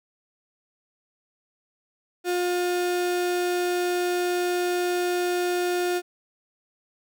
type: tone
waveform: 35% pulse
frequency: 355.9 Hz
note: F4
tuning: 33 cents sharp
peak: -21 dBFS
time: 2.24-6.02 s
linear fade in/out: 50 ms
effects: none